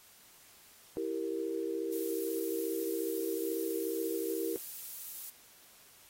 sine chord, E diminished, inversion none, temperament equal, 329.6 / 392 / 466.2 Hz, E4 / G4 / Bb4, 0 / 0 / 0 cents, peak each -37 dBFS, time 0.97-4.56 s, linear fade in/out 0 ms
violet noise, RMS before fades -42 dBFS, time 1.92-5.3 s, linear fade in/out 5 ms
effects white hiss -59 dBFS RMS until 6.09 s + AAC 48 kbps

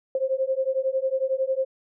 sine beating tone pair, 523.3 / 534.3 Hz, C5 / C5, 0 / +36 cents, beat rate 11 Hz, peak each -25 dBFS, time 0.15-1.65 s, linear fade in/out 2 ms, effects none

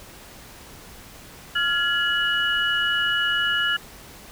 sine tone cluster, 1396 / 1691 / 2924 Hz, F6 / G#6 / F#7, -1 / +31 / -21 cents, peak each -24 dBFS, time 1.55-3.77 s, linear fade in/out 10 ms, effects pink hiss -44 dBFS RMS until 4.31 s

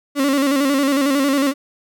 35% pulse tone with vibrato, 277.2 Hz, C#4, in tune, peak -13 dBFS, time 0.15-1.54 s, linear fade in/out 50 ms, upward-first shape square, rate 11 Hz, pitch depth 60 cents each way, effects none

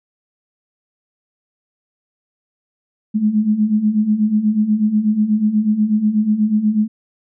sine beating tone pair, 207.7 / 215.9 Hz, G#3 / A3, 0 / -33 cents, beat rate 8.2 Hz, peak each -19 / -14 dBFS, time 3.14-6.88 s, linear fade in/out 20 ms, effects none

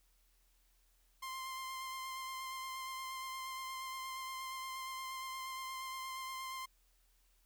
sawtooth tone with vibrato, 1049 Hz, C6, 4 cents sharp, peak -38 dBFS, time 1.22-6.66 s, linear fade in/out 10 ms, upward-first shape sine, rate 8.5 Hz, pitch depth 15 cents each way, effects added 41 Hz sine -70 dBFS peak until 7.45 s + white hiss -75 dBFS RMS until 7.45 s

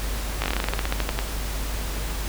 slowing click train, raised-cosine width 0.3 ms, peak -8 dBFS, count 17, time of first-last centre 0.42-1.19 s, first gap 18 ms, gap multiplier 1.12, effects added 50 Hz sine -27 dBFS peak until 2.28 s + pink hiss -33 dBFS RMS until 2.28 s

